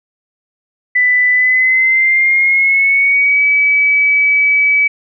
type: tone with pitch glide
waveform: sine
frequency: 1991 to 2287 Hz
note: B6 to D7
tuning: +14 to -47 cents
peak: -8 dBFS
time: 0.95-4.88 s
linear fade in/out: 10 ms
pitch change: +239 cents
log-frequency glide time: 1.32-3.44 s
effects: none